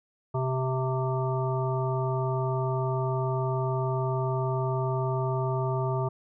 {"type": "harmonic tone with a mistuned harmonic", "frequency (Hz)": 130, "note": "C3", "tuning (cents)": -11, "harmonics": [1, 3, 5, 7, 9], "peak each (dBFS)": [-27, -32, -34, -35, -37], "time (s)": [0.34, 6.09], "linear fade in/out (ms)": 10, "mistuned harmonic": 5, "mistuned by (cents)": 18, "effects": []}